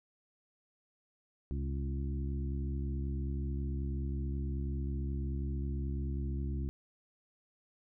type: harmonic tone with a mistuned harmonic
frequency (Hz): 69.3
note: C#2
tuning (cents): 0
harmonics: 1 / 2 / 3 / 4 / 5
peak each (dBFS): -34 / -40 / -44 / -46 / -48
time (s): 1.51-6.69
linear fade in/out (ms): 0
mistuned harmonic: 2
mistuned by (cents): -49
effects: none